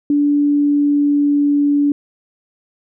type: tone with pitch glide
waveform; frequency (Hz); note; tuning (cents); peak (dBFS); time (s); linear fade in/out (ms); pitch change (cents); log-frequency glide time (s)
sine; 289.9 to 288.1; D4 to D4; -22 to -33; -11; 0.1-1.92; 2; -11; 0.39-1.73
effects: none